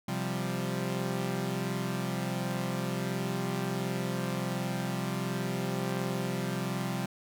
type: chord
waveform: sawtooth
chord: C suspended fourth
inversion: none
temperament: equal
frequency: 130.81 / 174.61 / 196 Hz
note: C3 / F3 / G3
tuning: 0 / 0 / 0 cents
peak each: -31 dBFS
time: 0.08-7.06 s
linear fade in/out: 5 ms
effects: none